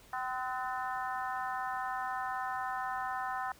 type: harmonic tone with a mistuned harmonic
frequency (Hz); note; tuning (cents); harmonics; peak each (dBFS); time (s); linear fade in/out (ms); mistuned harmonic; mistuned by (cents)
256; C4; -38; 3 / 4 / 5 / 6 / 7; -37 / -39 / -41 / -43 / -44; 0.13-3.52; 2; 6; -52
effects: pink hiss -59 dBFS RMS until 3.59 s